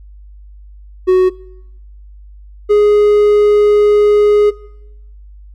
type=tone pair in turn; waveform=triangle; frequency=370.6 / 416 Hz; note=F#4 / G#4; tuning=+3 / +3 cents; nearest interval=major second; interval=200 cents; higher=second; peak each=-4 dBFS; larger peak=neither; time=1.07-1.3 / 2.69-4.51 s; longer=second; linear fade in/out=20 ms; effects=noise-tail reverb RT60 0.9 s tail -22 dB re dry + added 50 Hz sine -34 dBFS peak until 5.54 s